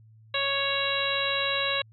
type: harmonic tone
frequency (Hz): 554.4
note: C#5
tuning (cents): 0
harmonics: 1 / 2 / 3 / 4 / 5 / 6 / 7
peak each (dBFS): -32 / -33 / -33 / -34 / -31 / -36 / -30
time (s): 0.34-1.82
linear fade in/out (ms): 5
effects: added 110 Hz sine -51 dBFS peak until 1.92 s